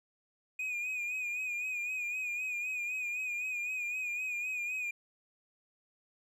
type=tone with vibrato; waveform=triangle; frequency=2468 Hz; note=D#7; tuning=15 cents flat; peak=-32 dBFS; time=0.59-4.91 s; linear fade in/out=5 ms; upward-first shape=sine; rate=3.9 Hz; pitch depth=52 cents each way; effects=none